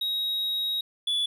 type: tone pair in turn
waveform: triangle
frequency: 3798 / 3435 Hz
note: A#7 / A7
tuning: +32 / -42 cents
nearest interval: major second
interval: 174 cents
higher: first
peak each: -24 / -22 dBFS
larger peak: second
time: 0.01-0.81 / 1.07-1.26 s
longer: first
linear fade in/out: 5 ms
effects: none